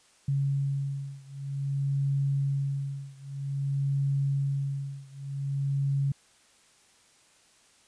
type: beating tone pair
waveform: sine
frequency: 138.59 / 139.11 Hz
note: C#3 / C#3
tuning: 0 / +6 cents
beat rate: 0.52 Hz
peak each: -29 / -30 dBFS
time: 0.28-6.12 s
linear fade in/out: 5 ms
effects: white hiss -61 dBFS RMS until 7.87 s + resampled to 22050 Hz